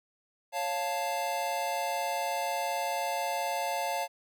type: chord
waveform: square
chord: Db augmented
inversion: none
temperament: equal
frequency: 554.4 / 698.5 / 880 Hz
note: Db5 / F5 / A5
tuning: 0 / 0 / 0 cents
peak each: -37 / -34 / -34 dBFS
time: 0.52-4.08 s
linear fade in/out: 50 ms
effects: none